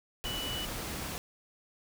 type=tone in noise; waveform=sine; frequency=2960 Hz; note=F#7; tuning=in tune; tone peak=-36 dBFS; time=0.25-0.65 s; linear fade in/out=0 ms; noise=pink; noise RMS=-38 dBFS; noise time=0.24-1.18 s; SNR=-1 dB; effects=none